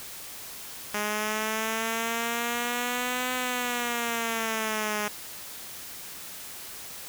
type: linear two-way sweep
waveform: 5% pulse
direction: up then down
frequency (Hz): 207.7 to 253.3 to 207.7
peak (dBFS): -16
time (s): 0.94-5.08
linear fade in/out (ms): 2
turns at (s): 3.34
effects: white hiss -41 dBFS RMS until 7.08 s